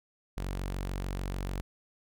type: tone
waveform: sawtooth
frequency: 46.77 Hz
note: F#1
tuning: 19 cents sharp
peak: -29 dBFS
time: 0.37-1.61 s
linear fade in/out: 0 ms
effects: none